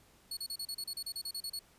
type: tone bursts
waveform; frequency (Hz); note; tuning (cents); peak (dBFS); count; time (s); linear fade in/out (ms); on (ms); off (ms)
sawtooth; 4376; C#8; -23; -34; 14; 0.31-1.592; 5; 60; 34
effects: pink hiss -64 dBFS RMS until 1.78 s + resampled to 32000 Hz